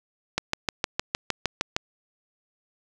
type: click train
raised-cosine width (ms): 0.2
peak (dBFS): -6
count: 10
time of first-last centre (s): 0.38-1.765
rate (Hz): 6.5
effects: none